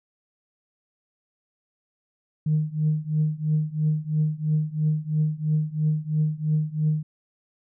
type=tone with tremolo; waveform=sine; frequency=153.9 Hz; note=D#3; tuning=19 cents flat; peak=-16 dBFS; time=2.46-7.03 s; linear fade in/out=5 ms; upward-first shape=triangle; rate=3 Hz; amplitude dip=95%; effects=tanh soft clip ceiling -14 dBFS